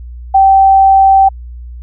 sine tone, 776 Hz, G5, 18 cents flat, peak -3 dBFS, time 0.34-1.29 s, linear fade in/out 10 ms, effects added 60 Hz sine -25 dBFS peak until 1.82 s

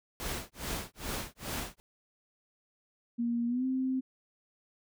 pink noise with tremolo, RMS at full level -35 dBFS, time 0.2-1.8 s, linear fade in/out 0 ms, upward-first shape sine, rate 2.4 Hz, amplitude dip 100%
sine tone with pitch glide, 236.1 to 260.5 Hz, A#3 to C4, +22 to -7 cents, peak -28 dBFS, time 3.18-4.01 s, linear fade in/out 20 ms, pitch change +171 cents, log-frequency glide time 3.47-3.65 s
effects none

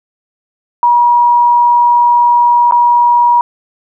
sine tone with dropouts, 959 Hz, A#5, 49 cents sharp, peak -5 dBFS, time 0.83-3.41 s, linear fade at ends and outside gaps 1 ms, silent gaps 2.711-2.722 s, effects none

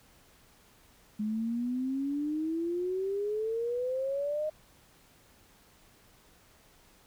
sine exponential sweep, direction up, 209.2 to 622.3 Hz, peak -29 dBFS, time 1.19-4.5 s, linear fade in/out 10 ms, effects pink hiss -61 dBFS RMS until 7.06 s

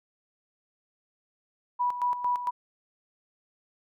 sine tone with tremolo, 980 Hz, B5, 14 cents flat, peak -23 dBFS, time 1.79-2.51 s, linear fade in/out 20 ms, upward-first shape square, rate 4.4 Hz, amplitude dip 65%, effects none

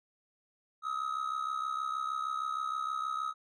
triangle tone with amplitude modulation, 1275 Hz, D#6, 42 cents sharp, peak -27 dBFS, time 0.82-3.34 s, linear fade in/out 50 ms, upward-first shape sine, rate 66.4 Hz, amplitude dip 75%, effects resampled to 24000 Hz

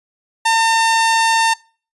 sawtooth tone, 905 Hz, A5, 48 cents sharp, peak -8 dBFS, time 0.45-1.54 s, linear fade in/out 10 ms, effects noise-tail reverb RT60 0.4 s tail -24 dB re dry + resampled to 24000 Hz

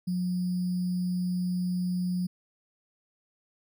sine tone with sample-and-hold, 180 Hz, F#3, 47 cents flat, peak -26 dBFS, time 0.07-2.27 s, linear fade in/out 10 ms, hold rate 4900 Hz, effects none

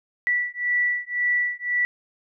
sine beating tone pair, 1957 / 1958.9 Hz, B6 / B6, -16 / -15 cents, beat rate 1.9 Hz, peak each -24 dBFS, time 0.27-1.85 s, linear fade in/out 0 ms, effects none

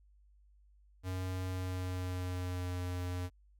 square tone with pitch glide, 92.5 to 89.76 Hz, F#2 to F2, 0 to +48 cents, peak -36 dBFS, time 1.03-3.3 s, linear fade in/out 50 ms, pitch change -52 cents, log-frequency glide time 1.49-2.75 s, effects added 50 Hz sine -61 dBFS peak until 3.59 s

